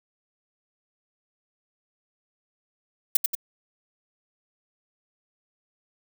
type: noise with echo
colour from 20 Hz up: violet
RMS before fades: -17 dBFS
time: 3.15-3.17 s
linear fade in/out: 5 ms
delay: 91 ms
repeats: 2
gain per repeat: -5 dB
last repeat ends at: 3.352 s
effects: none